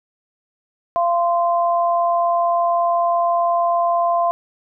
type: tone pair together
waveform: sine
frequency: 687 / 1038.3 Hz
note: F5 / C6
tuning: -29 / -14 cents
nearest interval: perfect fifth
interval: 715 cents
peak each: -16 / -20 dBFS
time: 0.96-4.31 s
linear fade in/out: 0 ms
effects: none